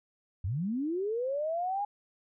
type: linear sweep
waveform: sine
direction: up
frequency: 79.1 to 830.6 Hz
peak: -29 dBFS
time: 0.44-1.85 s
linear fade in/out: 5 ms
effects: none